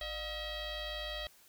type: tone with frequency modulation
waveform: sine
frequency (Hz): 1918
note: A#6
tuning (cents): +49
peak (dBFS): -37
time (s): 0.01-1.27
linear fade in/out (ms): 2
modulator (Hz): 657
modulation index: 3.4
effects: white hiss -62 dBFS RMS until 1.48 s